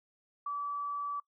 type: tone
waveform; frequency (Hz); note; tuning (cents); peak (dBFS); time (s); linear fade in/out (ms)
sine; 1152; D6; -34; -33; 0.46-1.2; 5
effects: noise-tail reverb RT60 0.1 s tail -24 dB re dry